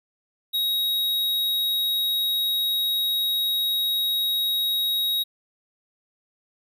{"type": "tone", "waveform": "square", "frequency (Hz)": 3796, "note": "A#7", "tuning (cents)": 31, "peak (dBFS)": -22, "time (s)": [0.53, 5.24], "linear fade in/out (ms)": 20, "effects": []}